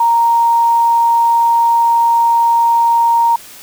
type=tone; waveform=sine; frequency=931 Hz; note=A#5; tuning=2 cents flat; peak=-8 dBFS; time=0-3.36 s; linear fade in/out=5 ms; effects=white hiss -36 dBFS RMS until 3.62 s